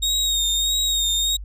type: tone with vibrato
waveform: 30% pulse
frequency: 3729 Hz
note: A#7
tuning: in tune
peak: -16 dBFS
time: 0.02-1.37 s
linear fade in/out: 10 ms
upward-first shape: sine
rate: 1.6 Hz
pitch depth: 39 cents each way
effects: added 50 Hz sine -31 dBFS peak until 1.44 s